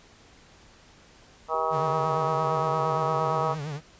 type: harmonic tone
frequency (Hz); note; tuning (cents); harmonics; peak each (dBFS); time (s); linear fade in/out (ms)
159.5; D#3; +43; 3 / 4 / 5 / 6 / 7 / 8; -31 / -31 / -31 / -31 / -31 / -31; 1.48-3.56; 50
type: tone with pitch glide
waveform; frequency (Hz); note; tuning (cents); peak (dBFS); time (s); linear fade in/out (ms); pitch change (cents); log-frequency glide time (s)
sine; 392 to 383.7; G4 to G4; 0 to -37; -39; 1.54-3.45; 2; -37; 2.05-3.16
type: tone with vibrato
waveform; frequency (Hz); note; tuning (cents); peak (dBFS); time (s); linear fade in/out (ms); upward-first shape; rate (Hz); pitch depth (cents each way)
45% pulse; 148.8; D3; +23; -31; 1.7-3.81; 50; triangle; 8.7; 140
effects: pink hiss -54 dBFS RMS until 3.99 s + resampled to 16000 Hz